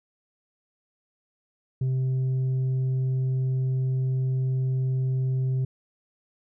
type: tone with tanh clipping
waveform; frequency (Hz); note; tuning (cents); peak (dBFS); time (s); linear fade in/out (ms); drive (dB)
sine; 130.2; C3; -8; -23; 1.81-5.65; 5; 3
effects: none